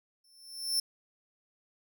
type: tone with exponential growth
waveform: sawtooth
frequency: 5360 Hz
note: E8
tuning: 28 cents sharp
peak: -22 dBFS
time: 0.24-0.8 s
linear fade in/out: 5 ms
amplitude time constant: 120 ms
effects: none